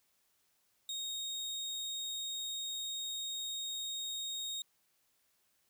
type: tone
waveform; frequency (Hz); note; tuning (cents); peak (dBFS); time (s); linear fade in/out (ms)
30% pulse; 3729; A#7; 0; -35; 0.89-4.62; 2
effects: white hiss -75 dBFS RMS until 5.69 s